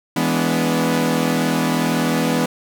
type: chord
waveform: sawtooth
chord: E dominant seventh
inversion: none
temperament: equal with one note detuned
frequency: 164.81 / 207.7 / 246.9 / 289 Hz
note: E3 / G#3 / B3 / D4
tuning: 0 / 0 / 0 / -28 cents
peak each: -18 / -21 / -16 / -20 dBFS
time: 0.16-2.46 s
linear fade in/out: 5 ms
effects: none